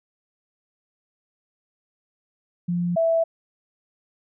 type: tone pair in turn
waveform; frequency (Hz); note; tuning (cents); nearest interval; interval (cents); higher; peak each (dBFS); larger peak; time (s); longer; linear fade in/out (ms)
sine; 174.61 / 659.2; F3 / E5; 0 / 0; octave + major seventh; 2300; second; -21 / -17; second; 2.68-2.96 / 2.96-3.24; neither; 10
effects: none

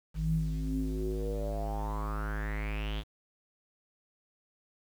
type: tone with low-pass filter sweep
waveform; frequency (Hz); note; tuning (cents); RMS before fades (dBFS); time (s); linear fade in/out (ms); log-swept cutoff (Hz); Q
square; 52.6; G#1; +23; -33; 0.14-3.04; 50; 130 to 3500; 6.8
effects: 9-bit

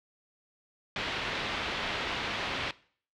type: low-pass noise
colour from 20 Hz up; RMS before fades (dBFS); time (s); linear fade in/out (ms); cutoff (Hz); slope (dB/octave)
white; -34; 0.96-2.71; 2; 3500; 24
effects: noise-tail reverb RT60 0.5 s tail -20 dB re dry

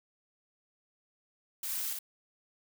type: noise with echo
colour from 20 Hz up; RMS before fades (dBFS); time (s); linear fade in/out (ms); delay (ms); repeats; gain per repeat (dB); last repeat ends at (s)
blue; -37; 1.63-1.93; 2; 59; 1; -2; 1.989
effects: none

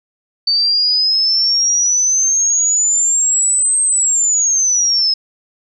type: exponential two-way sweep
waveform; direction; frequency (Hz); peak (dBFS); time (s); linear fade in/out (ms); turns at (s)
sine; up then down; 4555 to 8372 to 5120; -11; 0.47-5.14; 5; 3.82
effects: none

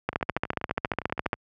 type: two click trains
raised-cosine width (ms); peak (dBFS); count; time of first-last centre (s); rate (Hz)
0.5; -21 / -9; 16 / 19; 0.13-1.34 / 0.09-1.331; 12.4 / 14.5
effects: high-pass 60 Hz 12 dB/octave

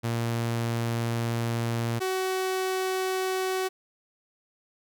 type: tone pair in turn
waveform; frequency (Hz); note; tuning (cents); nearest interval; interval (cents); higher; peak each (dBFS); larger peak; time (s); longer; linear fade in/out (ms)
sawtooth; 116.54 / 375.6; A#2 / F#4; 0 / +26; octave + minor sixth; 2026; second; -22; neither; 0.03-2 / 2-3.69; first; 20
effects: none

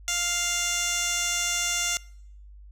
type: tone with band-pass filter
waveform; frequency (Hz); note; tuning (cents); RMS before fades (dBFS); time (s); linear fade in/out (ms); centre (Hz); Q
15% pulse; 698.5; F5; 0; -27; 0.08-1.97; 0; 5700; 1.7
effects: noise-tail reverb RT60 0.7 s tail -24 dB re dry + added 50 Hz sine -44 dBFS peak until 2.71 s

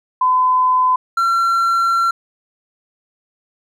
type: tone pair in turn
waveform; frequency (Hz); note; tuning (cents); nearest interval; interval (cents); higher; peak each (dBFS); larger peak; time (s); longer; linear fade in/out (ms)
sine / triangle; 1015 / 1361.5; B5 / F6; +47 / -44; perfect fourth; 509; second; -11; neither; 0.21-0.96 / 1.17-2.11; second; 5
effects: none

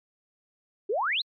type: exponential sweep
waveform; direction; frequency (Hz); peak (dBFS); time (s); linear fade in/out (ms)
sine; up; 365.2 to 4355; -24; 0.89-1.22; 10
effects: MP3 48 kbps

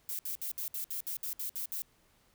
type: noise bursts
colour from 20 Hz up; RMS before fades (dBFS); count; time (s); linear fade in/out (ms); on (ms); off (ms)
violet; -37; 11; 0.09-1.82; 0; 100; 63
effects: pink hiss -68 dBFS RMS until 2.34 s

